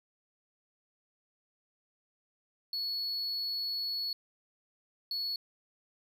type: tone bursts at uneven times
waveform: triangle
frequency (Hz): 4390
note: C#8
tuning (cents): -18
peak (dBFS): -31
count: 2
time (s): 2.73-4.13 / 5.11-5.36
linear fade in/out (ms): 2
effects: none